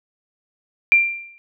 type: tone with exponential decay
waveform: sine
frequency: 2372 Hz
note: D7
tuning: 17 cents sharp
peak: -7 dBFS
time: 0.92-1.38 s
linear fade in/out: 0 ms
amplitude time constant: 99 ms
effects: none